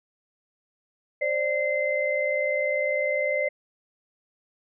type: tone cluster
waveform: sine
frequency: 531 / 591 / 2069 Hz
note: C5 / D5 / C7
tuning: +25 / +11 / -20 cents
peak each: -28 / -26 / -27 dBFS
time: 1.21-3.49 s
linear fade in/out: 10 ms
effects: none